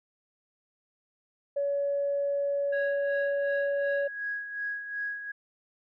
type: tone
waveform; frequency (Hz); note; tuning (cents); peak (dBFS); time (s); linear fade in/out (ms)
sine; 565; C#5; +33; -25; 1.56-4.08; 10
type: tone with tremolo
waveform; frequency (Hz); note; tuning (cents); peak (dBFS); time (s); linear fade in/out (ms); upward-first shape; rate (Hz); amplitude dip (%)
sine; 1657; G#6; -4; -29; 2.72-5.32; 10; sine; 2.7; 60
effects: tanh soft clip ceiling -20 dBFS